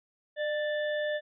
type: harmonic tone with a mistuned harmonic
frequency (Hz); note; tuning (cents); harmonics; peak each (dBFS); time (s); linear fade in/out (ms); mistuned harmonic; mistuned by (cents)
587.3; D5; 0; 1 / 3 / 5 / 6; -29 / -35 / -51 / -43; 0.36-1.21; 50; 1; +39
effects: none